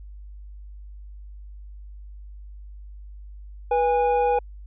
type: tone pair together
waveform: triangle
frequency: 488.3 / 820 Hz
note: B4 / G#5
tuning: -20 / -22 cents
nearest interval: major sixth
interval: 898 cents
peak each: -19 dBFS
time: 3.71-4.39 s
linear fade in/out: 5 ms
effects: added 50 Hz sine -38 dBFS peak until 4.66 s + resampled to 8000 Hz